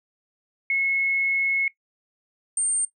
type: tone pair in turn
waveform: sine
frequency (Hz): 2182 / 8728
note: C#7 / C#9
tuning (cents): -28 / -28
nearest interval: 2 octaves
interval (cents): 2400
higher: second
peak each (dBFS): -20 / -20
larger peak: neither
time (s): 0.7-1.68 / 2.57-2.85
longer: first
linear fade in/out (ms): 2
effects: noise-tail reverb RT60 0.1 s tail -18 dB re dry